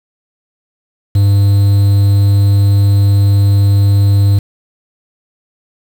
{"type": "tone with quantisation", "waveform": "triangle", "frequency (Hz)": 100.1, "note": "G2", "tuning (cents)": 37, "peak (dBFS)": -4, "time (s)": [1.15, 4.39], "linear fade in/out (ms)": 5, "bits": 5, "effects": []}